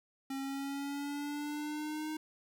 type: exponential sweep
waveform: square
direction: up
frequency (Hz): 269.2 to 311.1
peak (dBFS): -37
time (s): 0.3-2.17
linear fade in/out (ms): 5
effects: 12-bit